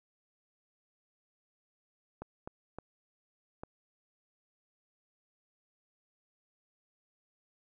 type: clicks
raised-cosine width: 1 ms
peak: -27 dBFS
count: 4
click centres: 2.22 / 2.475 / 2.786 / 3.635 s
effects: none